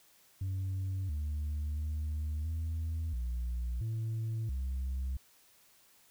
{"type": "tone with pitch steps", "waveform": "sine", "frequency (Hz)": [95, 74.6, 76.3, 80.8, 60.2, 111.8, 65.4], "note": ["F#2", "D2", "D#2", "E2", "B1", "A2", "C2"], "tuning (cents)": [46, 28, -33, -34, -44, 28, 0], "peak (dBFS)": -30, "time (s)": [0.41, 5.17], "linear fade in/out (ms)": 5, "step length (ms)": 680, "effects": ["tanh soft clip ceiling -31 dBFS", "white hiss -64 dBFS RMS until 6.1 s"]}